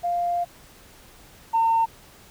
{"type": "tone pair in turn", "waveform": "sine", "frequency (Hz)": [698.5, 908.4], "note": ["F5", "A#5"], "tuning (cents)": [0, -45], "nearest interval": "perfect fourth", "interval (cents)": 455, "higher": "second", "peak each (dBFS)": [-21, -16], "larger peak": "second", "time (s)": [[0.03, 0.45], [1.53, 1.86]], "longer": "first", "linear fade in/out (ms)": 20, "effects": ["tanh soft clip ceiling -13 dBFS", "pink hiss -50 dBFS RMS until 2.3 s"]}